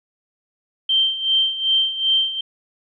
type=tone with tremolo; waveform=sine; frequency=3136 Hz; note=G7; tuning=in tune; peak=-13 dBFS; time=0.89-2.41 s; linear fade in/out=5 ms; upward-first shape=sine; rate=2.6 Hz; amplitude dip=75%; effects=none